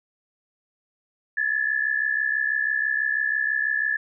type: tone pair together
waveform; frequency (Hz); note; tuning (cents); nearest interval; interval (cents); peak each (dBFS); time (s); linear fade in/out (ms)
sine; 1693.9 / 1760; G#6 / A6; +34 / 0; minor second; 66; -24; 1.37-3.97; 5
effects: none